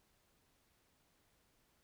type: silence
effects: pink hiss -75 dBFS RMS until 1.83 s